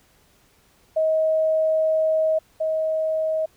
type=tone pair in turn; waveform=sine; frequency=633 / 633 Hz; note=D#5 / D#5; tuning=+30 / +30 cents; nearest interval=unison; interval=0 cents; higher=neither; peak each=-17 / -20 dBFS; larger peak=first; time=0.96-2.39 / 2.6-3.46 s; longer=first; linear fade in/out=10 ms; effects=pink hiss -59 dBFS RMS until 3.56 s